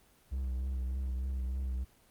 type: tone with vibrato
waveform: triangle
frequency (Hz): 64.7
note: C2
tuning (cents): -19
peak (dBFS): -30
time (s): 0.31-1.85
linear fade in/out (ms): 20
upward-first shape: triangle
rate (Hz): 3.3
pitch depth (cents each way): 52
effects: pink hiss -64 dBFS RMS until 2.1 s + Opus 24 kbps